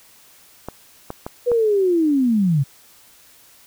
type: clicks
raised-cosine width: 1 ms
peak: -14 dBFS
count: 4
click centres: 0.686 / 1.104 / 1.265 / 1.517 s
type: linear sweep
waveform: sine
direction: down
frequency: 493.9 to 129 Hz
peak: -14 dBFS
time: 1.46-2.64 s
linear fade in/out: 20 ms
effects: white hiss -50 dBFS RMS until 3.66 s